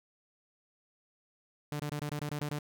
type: tone bursts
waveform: sawtooth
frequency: 147.7 Hz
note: D3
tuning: 10 cents sharp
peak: -30 dBFS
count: 9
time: 1.72-2.588 s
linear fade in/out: 0 ms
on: 76 ms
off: 23 ms
effects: none